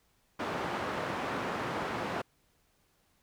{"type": "band-pass noise", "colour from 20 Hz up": "white", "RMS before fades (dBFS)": -35, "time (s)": [0.39, 2.22], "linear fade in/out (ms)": 10, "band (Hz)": [110, 1200], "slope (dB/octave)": 12, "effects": ["pink hiss -71 dBFS RMS until 3.22 s"]}